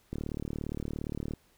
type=click train; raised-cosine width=3 ms; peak=-22 dBFS; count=46; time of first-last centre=0.13-1.336 s; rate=37.3 Hz; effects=pink hiss -66 dBFS RMS until 1.57 s